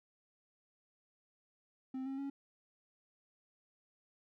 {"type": "tone with pitch steps", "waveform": "triangle", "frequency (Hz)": [261.6, 269.3, 277.2], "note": ["C4", "C#4", "C#4"], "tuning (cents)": [0, -50, 0], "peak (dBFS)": -36, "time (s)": [1.94, 2.3], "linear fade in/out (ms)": 5, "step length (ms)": 120, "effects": []}